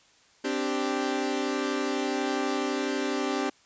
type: chord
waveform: sawtooth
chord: C suspended second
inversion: none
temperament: equal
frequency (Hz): 261.6 / 293.7 / 392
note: C4 / D4 / G4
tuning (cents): 0 / 0 / 0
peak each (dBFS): -27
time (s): 0.44-3.5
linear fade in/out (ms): 10
effects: white hiss -60 dBFS RMS until 3.65 s + resampled to 16000 Hz